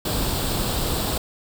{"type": "noise with comb filter", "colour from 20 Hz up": "pink", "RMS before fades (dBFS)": -24, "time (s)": [0.05, 1.18], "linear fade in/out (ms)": 5, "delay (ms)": 0.24, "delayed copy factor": 0.55, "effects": []}